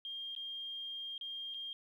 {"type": "tone with dropouts", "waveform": "sine", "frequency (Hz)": 3211, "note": "G7", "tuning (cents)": 41, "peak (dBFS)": -40, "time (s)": [0.05, 1.73], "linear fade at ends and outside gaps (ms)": 1, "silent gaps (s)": [[0.351, 0.363], [1.179, 1.211], [1.54, 1.544]], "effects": ["12-bit"]}